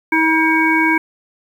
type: harmonic tone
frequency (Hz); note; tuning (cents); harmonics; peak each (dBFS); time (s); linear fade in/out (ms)
320.1; D#4; +49; 1 / 3 / 5 / 7; -16 / -18 / -19 / -16; 0.12-0.98; 5
effects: 7-bit